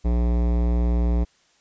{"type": "tone with hard clipping", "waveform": "sine", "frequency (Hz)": 59.2, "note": "A#1", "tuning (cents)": 27, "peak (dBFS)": -20, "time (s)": [0.04, 1.25], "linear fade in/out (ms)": 20, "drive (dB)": 18, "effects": ["white hiss -61 dBFS RMS until 1.6 s", "resampled to 16000 Hz"]}